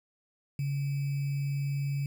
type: tone with sample-and-hold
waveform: sine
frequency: 140.2 Hz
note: C#3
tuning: 20 cents sharp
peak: -28 dBFS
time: 0.59-2.06 s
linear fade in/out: 2 ms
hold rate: 2450 Hz
effects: none